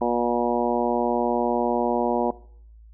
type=harmonic tone; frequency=120 Hz; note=B2; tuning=49 cents flat; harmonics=2 / 3 / 4 / 5 / 6 / 7 / 8; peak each=-27 / -27 / -28 / -28 / -28 / -30 / -29 dBFS; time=0.01-2.31 s; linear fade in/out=5 ms; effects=noise-tail reverb RT60 0.6 s tail -20 dB re dry + added 55 Hz sine -45 dBFS peak until 2.93 s